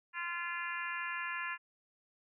harmonic tone, 345.2 Hz, F4, 20 cents flat, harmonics 3 / 4 / 5 / 6 / 7 / 8, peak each -42 / -44 / -40 / -46 / -45 / -46 dBFS, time 0.13-1.58 s, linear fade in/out 50 ms, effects none

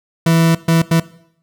40% pulse tone bursts at uneven times, 164.81 Hz, E3, in tune, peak -9 dBFS, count 3, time 0.26-0.55 / 0.68-0.82 / 0.91-1 s, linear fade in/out 5 ms, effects noise-tail reverb RT60 0.7 s tail -19 dB re dry

